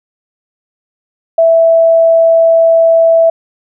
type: tone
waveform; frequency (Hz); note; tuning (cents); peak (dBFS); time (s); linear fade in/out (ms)
sine; 659.3; E5; 0; -4; 1.38-3.3; 5
effects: none